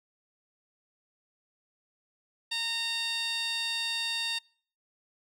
15% pulse tone with band-pass filter, 920 Hz, A#5, 23 cents flat, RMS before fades -32 dBFS, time 2.51-4.39 s, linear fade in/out 10 ms, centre 4400 Hz, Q 2.2, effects noise-tail reverb RT60 0.5 s tail -26 dB re dry

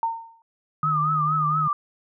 sine tone with exponential decay, 913 Hz, A#5, 36 cents flat, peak -18 dBFS, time 0.03-0.42 s, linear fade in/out 1 ms, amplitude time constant 84 ms
sine tone with vibrato, 1235 Hz, D#6, 13 cents flat, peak -20 dBFS, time 0.83-1.73 s, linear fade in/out 2 ms, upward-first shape triangle, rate 4.3 Hz, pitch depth 110 cents each way
sine tone, 152.9 Hz, D#3, 30 cents flat, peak -26 dBFS, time 0.83-1.68 s, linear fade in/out 5 ms
effects none

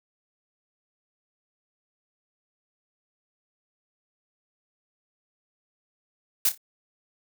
blue noise with echo, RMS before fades -21 dBFS, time 6.45-6.49 s, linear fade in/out 2 ms, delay 29 ms, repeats 3, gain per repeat -11 dB, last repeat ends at 6.577 s, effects none

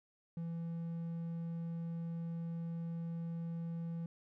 triangle tone, 167.2 Hz, E3, 25 cents sharp, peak -36 dBFS, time 0.37-4.06 s, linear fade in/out 2 ms, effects none

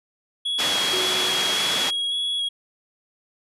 triangle tone with vibrato, 3331 Hz, G#7, 4 cents sharp, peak -21 dBFS, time 0.45-2.49 s, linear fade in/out 10 ms, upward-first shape square, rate 1.8 Hz, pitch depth 13 cents each way
white band-pass noise, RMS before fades -26 dBFS, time 0.58-1.91 s, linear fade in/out 20 ms, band 160 to 4800 Hz, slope 12 dB/octave
sine tone with exponential decay, 370 Hz, F#4, in tune, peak -26 dBFS, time 0.93-2.41 s, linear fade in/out 2 ms, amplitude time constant 320 ms
effects resampled to 32000 Hz

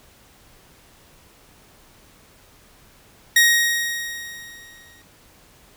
sawtooth tone with exponential decay, 1879 Hz, A#6, 13 cents sharp, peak -7 dBFS, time 3.36-5.02 s, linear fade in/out 5 ms, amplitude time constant 360 ms, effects pink hiss -52 dBFS RMS until 5.76 s

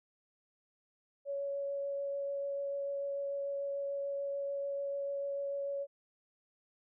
sine tone with vibrato, 560 Hz, C#5, 18 cents sharp, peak -34 dBFS, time 1.25-5.87 s, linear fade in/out 50 ms, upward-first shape triangle, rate 6.8 Hz, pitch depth 9 cents each way, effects none

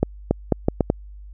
accelerating click train, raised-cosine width 2 ms, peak -3 dBFS, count 6, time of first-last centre 0.03-0.901 s, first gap 280 ms, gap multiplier 0.76, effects added 50 Hz sine -37 dBFS peak until 1.33 s

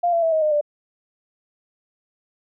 sine tone with pitch steps, 698.5 / 675.5 / 653.2 / 631.7 / 610.9 / 590.8 Hz, F5 / E5 / E5 / D#5 / D#5 / D5, 0 / +42 / -16 / +26 / -32 / +10 cents, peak -16 dBFS, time 0.03-0.612 s, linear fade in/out 10 ms, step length 97 ms, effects none

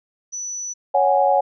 sine tone, 5950 Hz, F#8, 9 cents sharp, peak -26 dBFS, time 0.32-0.74 s, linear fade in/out 20 ms
sine chord, C# suspended fourth, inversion none, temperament equal with one note detuned, 556.3 / 740 / 830.6 Hz, C#5 / F#5 / G#5, +6 / 0 / 0 cents, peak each -18 dBFS, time 0.94-1.41 s, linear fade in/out 10 ms
effects none

